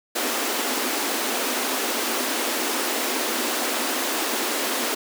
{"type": "high-pass noise", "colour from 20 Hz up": "pink", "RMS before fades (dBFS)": -25, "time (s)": [0.15, 4.95], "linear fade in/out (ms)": 10, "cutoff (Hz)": 230, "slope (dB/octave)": 96, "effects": []}